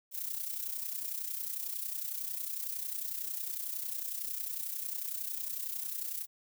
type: noise with amplitude modulation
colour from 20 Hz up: violet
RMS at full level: -35 dBFS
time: 0.11-6.27 s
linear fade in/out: 50 ms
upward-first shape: sine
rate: 31 Hz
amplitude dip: 65%
effects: none